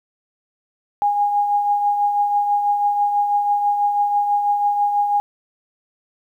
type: tone with tremolo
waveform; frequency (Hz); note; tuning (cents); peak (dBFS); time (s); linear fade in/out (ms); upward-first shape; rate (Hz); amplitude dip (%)
sine; 820; G#5; -22; -13; 1.02-5.2; 0; triangle; 6.1; 50
effects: 9-bit